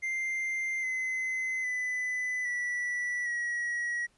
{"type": "tone with pitch steps", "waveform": "triangle", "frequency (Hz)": [2093, 2046, 2001, 1956.2, 1912.6], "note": ["C7", "C7", "B6", "B6", "A#6"], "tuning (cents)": [0, -39, 22, -17, 44], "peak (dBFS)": -28, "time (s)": [0.02, 4.07], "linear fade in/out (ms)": 20, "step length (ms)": 810, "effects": ["pink hiss -68 dBFS RMS until 4.17 s", "resampled to 24000 Hz"]}